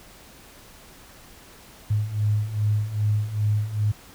sine beating tone pair, 103.83 / 106.33 Hz, G#2 / G#2, 0 / +41 cents, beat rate 2.5 Hz, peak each -26 / -22 dBFS, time 1.9-3.92 s, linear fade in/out 10 ms, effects pink hiss -48 dBFS RMS until 4.14 s

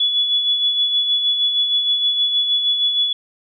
sine tone with tremolo, 3413 Hz, G#7, 47 cents sharp, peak -13 dBFS, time 0-3.13 s, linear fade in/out 5 ms, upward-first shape sine, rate 6.4 Hz, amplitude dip 45%, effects none

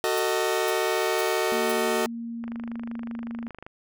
sawtooth chord, D# diminished, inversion first, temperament just, 373.4 / 448 / 622.3 Hz, F#4 / A4 / D#5, +16 / +31 / 0 cents, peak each -23 / -23 / -25 dBFS, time 0.04-2.06 s, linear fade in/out 0 ms
blue noise bursts, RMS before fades -34 dBFS, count 4, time 0.17-1.718 s, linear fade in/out 5 ms, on 27 ms, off 480 ms
sine tone, 232.5 Hz, A#3, 4 cents flat, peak -31 dBFS, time 1.52-3.48 s, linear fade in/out 0 ms
click train, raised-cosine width 0.5 ms, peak -26 dBFS, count 32, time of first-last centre 2.44-3.665 s, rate 25.3 Hz
effects none

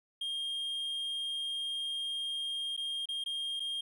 triangle tone with dropouts, 3221 Hz, G7, 46 cents sharp, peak -32 dBFS, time 0.21-3.81 s, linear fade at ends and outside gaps 5 ms, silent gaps 2.766-2.775 / 3.057-3.087 / 3.24-3.26 / 3.597-3.602 s, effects none

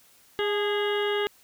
harmonic tone with a mistuned harmonic, 411.3 Hz, G#4, 17 cents flat, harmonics 1 / 2 / 3 / 4 / 5 / 7 / 8 / 9, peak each -25 / -35 / -36 / -34 / -36 / -35 / -38 / -43 dBFS, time 0.39-1.27 s, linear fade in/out 0 ms, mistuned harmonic 2, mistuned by +49 cents, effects white hiss -58 dBFS RMS until 1.43 s

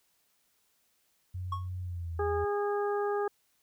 sine tone with pitch glide, 91.2 to 81.72 Hz, F#2 to E2, -24 to -14 cents, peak -34 dBFS, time 1.34-2.45 s, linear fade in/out 10 ms, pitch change -190 cents, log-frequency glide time 1.8-2.2 s
triangle tone with exponential decay, 1100 Hz, C#6, 14 cents flat, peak -27 dBFS, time 1.52-1.69 s, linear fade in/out 5 ms, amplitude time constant 35 ms
harmonic tone, 409.3 Hz, G#4, 25 cents flat, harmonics 1 / 2 / 3 / 4, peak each -29 / -35 / -38 / -43 dBFS, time 2.19-3.28 s, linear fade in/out 5 ms
effects white hiss -72 dBFS RMS until 3.62 s

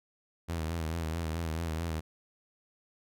sawtooth tone with vibrato, 81.6 Hz, E2, 17 cents flat, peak -28 dBFS, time 0.48-2.01 s, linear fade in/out 20 ms, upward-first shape sine, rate 4.6 Hz, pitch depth 66 cents each way, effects none

